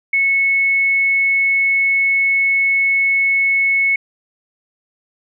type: tone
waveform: sine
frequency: 2200 Hz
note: C#7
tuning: 14 cents flat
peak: -12 dBFS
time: 0.13-3.96 s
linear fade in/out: 5 ms
effects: none